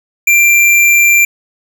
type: tone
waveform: square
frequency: 2367 Hz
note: D7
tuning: 13 cents sharp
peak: -6 dBFS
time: 0.27-1.25 s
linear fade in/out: 5 ms
effects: none